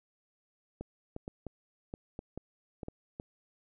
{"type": "clicks", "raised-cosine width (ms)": 2, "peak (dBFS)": -26, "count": 10, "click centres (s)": [0.81, 1.164, 1.279, 1.467, 1.939, 2.191, 2.376, 2.832, 2.884, 3.199], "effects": []}